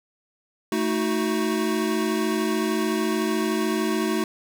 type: chord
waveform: square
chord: D# diminished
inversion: second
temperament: equal with one note detuned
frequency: 220 / 316.4 / 370 Hz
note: A3 / D#4 / F#4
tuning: 0 / +29 / 0 cents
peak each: -27 dBFS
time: 0.72-4.24 s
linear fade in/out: 2 ms
effects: none